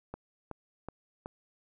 click train, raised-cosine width 1 ms, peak -25 dBFS, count 4, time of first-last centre 0.14-1.259 s, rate 2.68 Hz, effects none

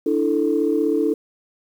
sine chord, D suspended second, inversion none, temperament equal, 293.7 / 329.6 / 440 Hz, D4 / E4 / A4, 0 / 0 / 0 cents, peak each -21 / -21 / -20 dBFS, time 0.06-1.14 s, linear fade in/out 5 ms, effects tanh soft clip ceiling -7 dBFS + 8-bit

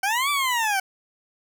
20% pulse linear two-way sweep, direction up then down, 750 to 1174.7 to 750 Hz, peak -16 dBFS, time 0.03-0.8 s, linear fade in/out 5 ms, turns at 0.3 s, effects none

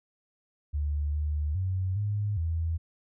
sine tone with pitch steps, 73.5 / 74.9 / 93.5 / 103.5 / 82.2 Hz, D2 / D2 / F#2 / G#2 / E2, +2 / +35 / +19 / -5 / -4 cents, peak -26 dBFS, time 0.73-2.78 s, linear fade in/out 20 ms, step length 410 ms, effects none

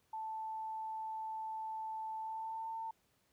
sine tone with pitch glide, 880 to 898.5 Hz, A5 to A5, 0 to +36 cents, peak -39 dBFS, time 0.13-2.91 s, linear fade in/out 5 ms, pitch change +36 cents, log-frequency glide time 2.18-2.72 s, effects pink hiss -75 dBFS RMS until 3.32 s + high-pass 60 Hz 12 dB/octave

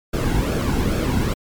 brown noise with flanger, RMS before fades -20 dBFS, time 0.13-1.34 s, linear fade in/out 10 ms, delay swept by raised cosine 1 to 1.71 ms, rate 2.4 Hz, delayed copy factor -0.6, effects MP3 96 kbps

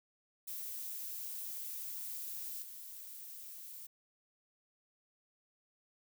violet noise with level steps, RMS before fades -43 / -49 dBFS, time 0.47-3.87 s, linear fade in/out 10 ms, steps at 2.62 s, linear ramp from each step 5 ms, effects none

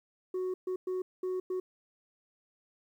sine tone bursts at uneven times, 369.5 Hz, F#4, 2 cents flat, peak -28 dBFS, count 5, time 0.34-0.54 / 0.67-0.76 / 0.87-1.02 / 1.23-1.4 / 1.5-1.6 s, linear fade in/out 5 ms, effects tanh soft clip ceiling -30 dBFS + 11-bit

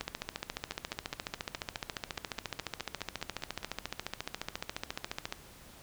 two click trains, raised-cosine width 0.2 ms, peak -17 / -24 dBFS, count 77 / 15, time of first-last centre 0.01-5.325 / 0.72-3.631 s, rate 14.3 / 4.81 Hz, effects pink hiss -54 dBFS RMS until 5.82 s

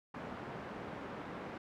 pink band-pass noise, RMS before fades -45 dBFS, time 0.14-1.58 s, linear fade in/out 5 ms, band 150 to 1500 Hz, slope 12 dB/octave, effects none

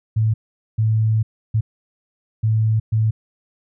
sine tone bursts at uneven times, 110 Hz, A2, in tune, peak -14 dBFS, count 5, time 0.16-0.34 / 0.78-1.23 / 1.54-1.61 / 2.43-2.8 / 2.92-3.11 s, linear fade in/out 10 ms, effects none

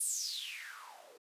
blue noise with band-pass filter sweep, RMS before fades -41 dBFS, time 0-1.18 s, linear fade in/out 10 ms, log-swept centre 10000 to 430 Hz, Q 8.3, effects resampled to 32000 Hz

